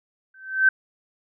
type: tone with exponential growth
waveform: sine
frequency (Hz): 1545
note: G6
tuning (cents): -26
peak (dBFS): -10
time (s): 0.34-0.69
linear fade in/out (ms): 5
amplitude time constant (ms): 75
effects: none